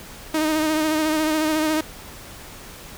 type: tone with vibrato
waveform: sawtooth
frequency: 311.1 Hz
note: D#4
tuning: in tune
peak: -15 dBFS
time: 0.34-1.81 s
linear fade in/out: 5 ms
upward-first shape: sine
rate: 14 Hz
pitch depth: 34 cents each way
effects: pink hiss -40 dBFS RMS until 2.97 s